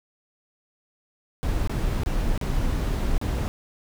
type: noise with dropouts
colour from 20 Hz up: brown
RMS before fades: -24 dBFS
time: 1.43-3.48 s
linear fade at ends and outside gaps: 0 ms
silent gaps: 1.674-1.695 / 2.034-2.061 / 2.377-2.413 / 3.18-3.214 s
effects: none